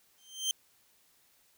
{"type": "tone with exponential growth", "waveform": "25% pulse", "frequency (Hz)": 3136, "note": "G7", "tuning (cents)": 0, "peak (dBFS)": -22, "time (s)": [0.18, 0.51], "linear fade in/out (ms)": 1, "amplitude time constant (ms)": 70, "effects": ["white hiss -67 dBFS RMS until 1.57 s"]}